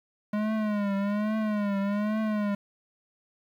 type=tone with vibrato; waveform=square; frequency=207.7 Hz; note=G#3; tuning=in tune; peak=-26 dBFS; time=0.33-2.55 s; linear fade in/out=5 ms; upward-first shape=triangle; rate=1.2 Hz; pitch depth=100 cents each way; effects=low-pass 2000 Hz 12 dB/octave + 9-bit